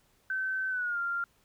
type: tone with pitch glide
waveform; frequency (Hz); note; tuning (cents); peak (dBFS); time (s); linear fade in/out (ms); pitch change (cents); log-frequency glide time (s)
sine; 1535 to 1391.4; G6 to F6; -37 to -7; -29; 0.3-1.24; 2; -170; 0.69-0.99
effects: pink hiss -68 dBFS RMS until 1.44 s